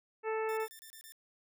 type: harmonic tone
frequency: 440 Hz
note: A4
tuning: in tune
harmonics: 1 / 2 / 3 / 4 / 5 / 6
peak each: -33 / -39 / -43 / -45 / -47 / -49 dBFS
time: 0.23-0.68 s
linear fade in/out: 50 ms
type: tone bursts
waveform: 5% pulse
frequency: 1784 Hz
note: A6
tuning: 23 cents sharp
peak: -39 dBFS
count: 6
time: 0.49-1.121 s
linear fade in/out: 0 ms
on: 81 ms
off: 29 ms
effects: none